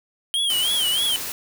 square tone with vibrato, 3136 Hz, G7, in tune, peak -20 dBFS, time 0.34-1.16 s, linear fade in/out 0 ms, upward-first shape sine, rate 3.2 Hz, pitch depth 130 cents each way
white noise, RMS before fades -30 dBFS, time 0.5-1.32 s, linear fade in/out 0 ms
effects none

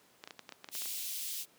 clicks, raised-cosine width 0.2 ms, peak -27 dBFS, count 11, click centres 0.239 / 0.275 / 0.308 / 0.393 / 0.492 / 0.523 / 0.644 / 0.688 / 0.752 / 0.82 / 0.857 s
white high-pass noise, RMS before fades -39 dBFS, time 0.71-1.46 s, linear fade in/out 50 ms, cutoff 2700 Hz, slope 24 dB/octave
effects pink hiss -64 dBFS RMS until 1.58 s + high-pass 200 Hz 12 dB/octave

